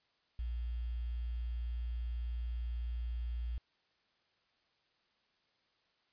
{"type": "tone with quantisation", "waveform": "sine", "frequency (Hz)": 59.1, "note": "A#1", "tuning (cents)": 24, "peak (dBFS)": -35, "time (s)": [0.39, 3.58], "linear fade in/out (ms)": 0, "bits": 10, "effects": ["white hiss -75 dBFS RMS until 6.12 s", "resampled to 11025 Hz"]}